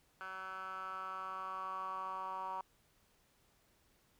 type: tone with band-pass filter sweep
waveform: 10% pulse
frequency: 188.7 Hz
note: F#3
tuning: 34 cents sharp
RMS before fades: -43 dBFS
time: 0.21-2.61 s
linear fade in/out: 0 ms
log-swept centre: 1500 to 990 Hz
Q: 6.4
effects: pink hiss -72 dBFS RMS until 4.19 s